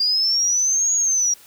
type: linear two-way sweep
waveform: sine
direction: up then down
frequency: 4780 to 6720 to 5670 Hz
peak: -16 dBFS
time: 0-1.34 s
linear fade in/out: 5 ms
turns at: 0.94 s
effects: white hiss -48 dBFS RMS until 1.46 s